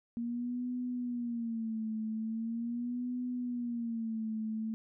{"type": "tone with vibrato", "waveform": "sine", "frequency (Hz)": 233.1, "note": "A#3", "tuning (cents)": 0, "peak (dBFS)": -33, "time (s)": [0.17, 4.74], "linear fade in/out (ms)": 0, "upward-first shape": "sine", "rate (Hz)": 0.41, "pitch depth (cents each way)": 110, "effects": []}